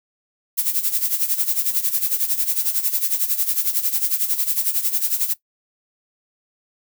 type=noise with tremolo; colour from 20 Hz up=violet; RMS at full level=-18 dBFS; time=0.57-5.34 s; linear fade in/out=20 ms; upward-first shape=sine; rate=11 Hz; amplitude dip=75%; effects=noise-tail reverb RT60 0.1 s tail -17 dB re dry